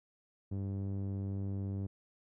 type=tone with low-pass filter; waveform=sawtooth; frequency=98 Hz; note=G2; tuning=in tune; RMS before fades=-37 dBFS; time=0.51-1.87 s; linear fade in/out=10 ms; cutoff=320 Hz; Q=0.77; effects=none